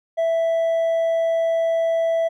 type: tone with hard clipping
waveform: sine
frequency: 660 Hz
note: E5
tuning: 2 cents sharp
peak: -18 dBFS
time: 0.17-2.29 s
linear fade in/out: 20 ms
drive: 2 dB
effects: none